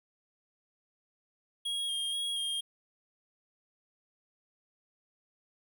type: tone with vibrato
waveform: square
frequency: 3261 Hz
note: G#7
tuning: 32 cents flat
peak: -32 dBFS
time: 1.65-2.61 s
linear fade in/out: 10 ms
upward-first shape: square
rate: 2.1 Hz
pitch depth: 20 cents each way
effects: none